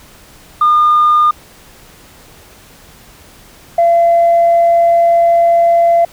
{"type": "tone pair in turn", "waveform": "sine", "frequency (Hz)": [1214, 681.3], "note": ["D#6", "F5"], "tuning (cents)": [-43, -43], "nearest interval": "minor seventh", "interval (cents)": 1000, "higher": "first", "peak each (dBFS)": -5, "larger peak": "neither", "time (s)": [[0.61, 1.31], [3.78, 6.05]], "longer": "second", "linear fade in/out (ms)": 5, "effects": ["tanh soft clip ceiling -3 dBFS", "pink hiss -41 dBFS RMS until 6.12 s"]}